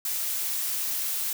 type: noise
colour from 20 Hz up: blue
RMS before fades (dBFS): -29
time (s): 0.05-1.33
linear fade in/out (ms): 2
effects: none